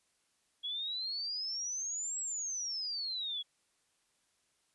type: exponential two-way sweep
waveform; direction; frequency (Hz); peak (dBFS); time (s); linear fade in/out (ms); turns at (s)
sine; up then down; 3322 to 7770 to 3322; -35; 0.63-3.43; 20; 2.2
effects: white hiss -75 dBFS RMS until 4.74 s + resampled to 24000 Hz